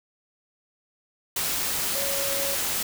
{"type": "tone in noise", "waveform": "sine", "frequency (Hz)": 554.4, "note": "C#5", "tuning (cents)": 0, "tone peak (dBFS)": -31, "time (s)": [1.95, 2.55], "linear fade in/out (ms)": 5, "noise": "white", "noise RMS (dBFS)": -27, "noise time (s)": [1.36, 2.83], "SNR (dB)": -7, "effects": []}